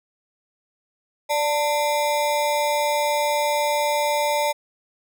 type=ring-modulated tone; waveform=square; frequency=740 Hz; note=F#5; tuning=in tune; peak=-17 dBFS; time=1.29-4.53 s; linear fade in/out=20 ms; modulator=154 Hz; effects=none